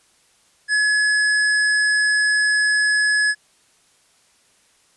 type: tone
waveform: square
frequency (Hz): 1697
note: G#6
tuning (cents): +37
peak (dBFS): -16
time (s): 0.68-3.35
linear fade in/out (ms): 50
effects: white hiss -58 dBFS RMS until 4.96 s + resampled to 24000 Hz